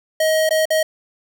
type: tone with dropouts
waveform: square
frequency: 631 Hz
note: D#5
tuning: 24 cents sharp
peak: -15 dBFS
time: 0.2-0.83 s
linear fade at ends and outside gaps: 5 ms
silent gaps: 0.492-0.507 / 0.655-0.704 s
effects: none

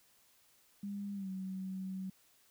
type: tone with pitch glide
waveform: sine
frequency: 201.5 to 189.1 Hz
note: G3 to F#3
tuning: +48 to +38 cents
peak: -38 dBFS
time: 0.83-2.1 s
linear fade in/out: 5 ms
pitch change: -110 cents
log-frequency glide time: 1.14-1.29 s
effects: white hiss -68 dBFS RMS until 2.5 s

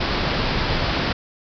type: low-pass noise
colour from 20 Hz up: pink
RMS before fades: -22 dBFS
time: 0-1.13 s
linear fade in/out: 10 ms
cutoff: 5200 Hz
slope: 96 dB/octave
effects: none

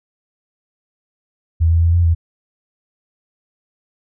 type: tone with pitch steps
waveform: sine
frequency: 82.1 / 83.3 / 84 / 86.4 / 83.2 Hz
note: E2 / E2 / E2 / F2 / E2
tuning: -6 / +19 / +33 / -18 / +17 cents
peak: -10 dBFS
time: 1.6-2.15 s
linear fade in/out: 20 ms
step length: 110 ms
effects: none

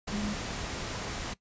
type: tone in noise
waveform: sine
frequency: 207.7 Hz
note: G#3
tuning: in tune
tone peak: -31 dBFS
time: 0.12-0.34 s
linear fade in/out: 10 ms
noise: pink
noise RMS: -36 dBFS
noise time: 0.07-1.34 s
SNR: +2 dB
effects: noise-tail reverb RT60 0.1 s tail -18 dB re dry + resampled to 16000 Hz

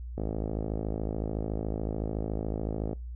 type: click train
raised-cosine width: 2 ms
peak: -19 dBFS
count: 149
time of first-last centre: 0.18-2.931 s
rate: 53.8 Hz
effects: noise-tail reverb RT60 0.2 s tail -23 dB re dry + added 60 Hz sine -36 dBFS peak until 3.15 s

